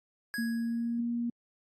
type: tone with exponential decay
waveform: square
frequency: 1661.2 Hz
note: G#6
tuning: in tune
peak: -33 dBFS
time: 0.34-0.99 s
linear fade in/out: 0 ms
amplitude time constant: 140 ms
type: tone with pitch glide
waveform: sine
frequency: 230 to 236.7 Hz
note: A#3 to A#3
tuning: -23 to +27 cents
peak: -29 dBFS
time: 0.38-1.3 s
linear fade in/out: 5 ms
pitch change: +50 cents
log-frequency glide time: 0.5-1.11 s
effects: AAC 48 kbps